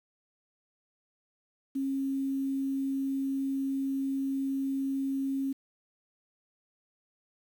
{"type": "tone with quantisation", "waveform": "sine", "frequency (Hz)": 271.1, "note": "C#4", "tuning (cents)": -38, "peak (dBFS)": -28, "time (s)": [1.75, 5.53], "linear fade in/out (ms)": 10, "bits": 9, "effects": []}